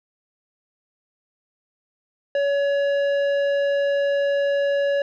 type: tone with tanh clipping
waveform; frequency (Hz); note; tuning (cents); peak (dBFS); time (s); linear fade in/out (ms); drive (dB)
sine; 564; C#5; +30; -20; 2.35-5.02; 2; 11
effects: none